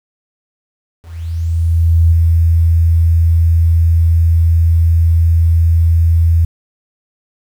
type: tone with ADSR envelope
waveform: sine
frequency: 82.9 Hz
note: E2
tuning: 10 cents sharp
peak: -5 dBFS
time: 1.02-6.45 s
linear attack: 1100 ms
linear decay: 6 ms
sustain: -2 dB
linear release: 5 ms
effects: 7-bit